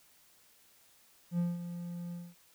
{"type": "tone with ADSR envelope", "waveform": "triangle", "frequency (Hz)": 173.6, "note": "F3", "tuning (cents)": -10, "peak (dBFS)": -25, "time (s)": [1.31, 2.35], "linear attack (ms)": 76, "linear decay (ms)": 190, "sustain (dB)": -11, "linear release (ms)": 220, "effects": ["white hiss -64 dBFS RMS until 2.54 s"]}